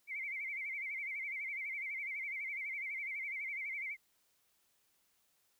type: tone with vibrato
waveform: sine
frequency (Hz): 2191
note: C#7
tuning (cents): -21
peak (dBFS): -38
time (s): 0.07-3.97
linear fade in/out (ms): 50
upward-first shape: sine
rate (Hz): 12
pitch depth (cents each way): 110
effects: white hiss -75 dBFS RMS until 5.59 s